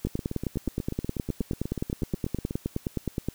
two click trains, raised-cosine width 3 ms, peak -18 / -14 dBFS, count 21 / 32, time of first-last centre 0.07-2.509 / 0.05-3.286 s, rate 8.2 / 9.58 Hz, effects white hiss -54 dBFS RMS until 3.34 s

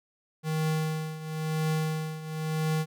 square tone with tremolo, 157 Hz, D#3, 16 cents sharp, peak -25 dBFS, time 0.43-2.86 s, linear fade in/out 50 ms, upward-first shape triangle, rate 0.98 Hz, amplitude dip 80%, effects none

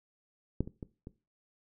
clicks, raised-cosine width 3 ms, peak -16 / -29 / -27 / -30 dBFS, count 4, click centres 0.606 / 0.675 / 0.828 / 1.071 s, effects noise-tail reverb RT60 0.3 s tail -18 dB re dry

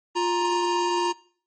square tone pair together, 351.8 / 938.2 Hz, F4 / A#5, +13 / +11 cents, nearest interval octave + perfect fourth, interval 1698 cents, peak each -25 dBFS, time 0.15-1.13 s, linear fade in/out 20 ms, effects noise-tail reverb RT60 0.5 s tail -21 dB re dry + MP3 32 kbps

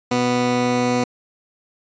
15% pulse tone pair together, 123.47 / 246.9 Hz, B2 / B3, 0 / 0 cents, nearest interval octave, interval 1200 cents, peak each -18 / -13 dBFS, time 0.11-1.04 s, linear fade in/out 5 ms, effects resampled to 16000 Hz

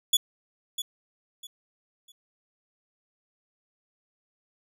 sawtooth tone with echo, 3419 Hz, G#7, 50 cents sharp, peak -15 dBFS, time 0.13-0.17 s, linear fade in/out 5 ms, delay 650 ms, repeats 3, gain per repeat -11 dB, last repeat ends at 2.12 s, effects none

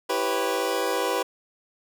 25% pulse chord, C# half-diminished seventh, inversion first, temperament equal with one note detuned, 329.6 / 392 / 493.9 / 548.6 Hz, E4 / G4 / B4 / C#5, 0 / 0 / 0 / -18 cents, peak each -29 / -25 / -23 / -27 dBFS, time 0.09-1.23 s, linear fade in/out 10 ms, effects none

